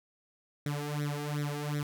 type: tone with flanger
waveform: sawtooth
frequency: 146.83 Hz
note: D3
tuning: in tune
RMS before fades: -34 dBFS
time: 0.66-1.83 s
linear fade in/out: 2 ms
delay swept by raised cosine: 0.52 to 2.52 ms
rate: 2.7 Hz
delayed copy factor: +0.95
effects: none